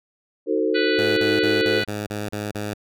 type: chord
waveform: sine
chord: D# diminished seventh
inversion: none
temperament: equal with one note detuned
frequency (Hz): 311.1 / 370 / 448.2 / 523.3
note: D#4 / F#4 / A4 / C5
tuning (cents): 0 / 0 / +32 / 0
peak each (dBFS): -24 / -24 / -22 / -27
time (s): 0.46-1.83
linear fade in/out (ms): 50
type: harmonic tone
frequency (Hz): 493.9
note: B4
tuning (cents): 0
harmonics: 3 / 4 / 5 / 6 / 7 / 8 / 9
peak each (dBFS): -26 / -30 / -31 / -32 / -35 / -33 / -32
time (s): 0.74-1.85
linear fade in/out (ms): 20
type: tone bursts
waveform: 10% pulse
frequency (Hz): 104.5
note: G#2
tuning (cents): +11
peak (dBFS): -18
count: 8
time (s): 0.98-2.738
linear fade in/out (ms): 5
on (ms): 190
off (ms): 34
effects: none